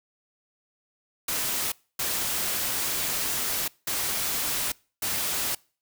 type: noise bursts at uneven times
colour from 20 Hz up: white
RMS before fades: -28 dBFS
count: 4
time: 1.28-1.72 / 1.99-3.68 / 3.87-4.72 / 5.02-5.55 s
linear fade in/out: 5 ms
effects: noise-tail reverb RT60 0.4 s tail -25 dB re dry